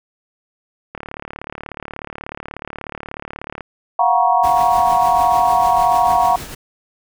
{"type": "click train", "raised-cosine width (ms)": 0.5, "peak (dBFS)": -14, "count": 98, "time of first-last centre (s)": [0.95, 3.608], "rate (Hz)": 36.5}
{"type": "chord", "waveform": "sine", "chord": "Gb major seventh", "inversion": "third", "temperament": "equal with one note detuned", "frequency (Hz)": [698.5, 740, 948.6, 1108.7], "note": ["F5", "Gb5", "Bb5", "Db6"], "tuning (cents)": [0, 0, 30, 0], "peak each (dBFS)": [-17, -16, -16, -20], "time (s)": [3.99, 6.36], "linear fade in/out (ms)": 5}
{"type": "noise with tremolo", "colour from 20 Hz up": "pink", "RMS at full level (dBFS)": -29, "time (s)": [4.43, 6.55], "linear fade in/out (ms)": 10, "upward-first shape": "triangle", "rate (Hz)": 6.7, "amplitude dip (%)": 55}
{"effects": []}